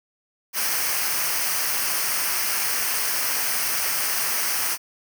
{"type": "noise with comb filter", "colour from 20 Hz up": "white", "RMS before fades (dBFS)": -24, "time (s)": [0.53, 4.78], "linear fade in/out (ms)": 50, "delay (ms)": 0.27, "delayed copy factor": -0.65, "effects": []}